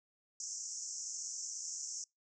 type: band-pass noise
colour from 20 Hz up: pink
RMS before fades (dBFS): -43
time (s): 0.4-2.04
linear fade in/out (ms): 2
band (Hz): 5500 to 7500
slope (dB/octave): 96
effects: noise-tail reverb RT60 0.2 s tail -26 dB re dry